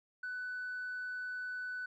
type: tone with tanh clipping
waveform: triangle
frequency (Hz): 1495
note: F#6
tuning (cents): +17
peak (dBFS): -38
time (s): 0.23-1.86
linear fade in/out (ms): 5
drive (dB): 5
effects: none